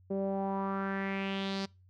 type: tone with low-pass filter sweep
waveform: sawtooth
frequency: 194.8 Hz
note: G3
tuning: 11 cents flat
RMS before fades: -34 dBFS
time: 0.1-1.66 s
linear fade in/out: 10 ms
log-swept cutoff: 480 to 4900 Hz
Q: 3.7
effects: noise-tail reverb RT60 0.3 s tail -26 dB re dry + added 92 Hz sine -58 dBFS peak until 1.89 s